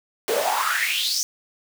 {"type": "noise with high-pass filter sweep", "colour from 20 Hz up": "pink", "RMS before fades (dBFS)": -23, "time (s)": [0.28, 1.23], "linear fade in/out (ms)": 0, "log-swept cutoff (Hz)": [410, 6200], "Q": 6.5, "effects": []}